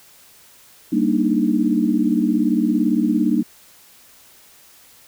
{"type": "chord", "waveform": "sine", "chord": "Eb major seventh", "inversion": "first", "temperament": "equal", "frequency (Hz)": [196, 233.1, 293.7, 311.1], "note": ["G3", "Bb3", "D4", "Eb4"], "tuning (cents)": [0, 0, 0, 0], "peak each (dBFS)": [-22, -19, -21, -21], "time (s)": [0.92, 3.43], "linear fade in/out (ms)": 10, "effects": ["white hiss -49 dBFS RMS until 5.07 s"]}